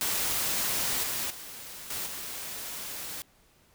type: noise with level steps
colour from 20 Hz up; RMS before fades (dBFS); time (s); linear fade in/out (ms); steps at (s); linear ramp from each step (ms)
white; -29 / -32 / -43 / -34 / -38; 0.01-3.22; 0; 1.03 / 1.3 / 1.9 / 2.06; 5
effects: pink hiss -63 dBFS RMS until 3.74 s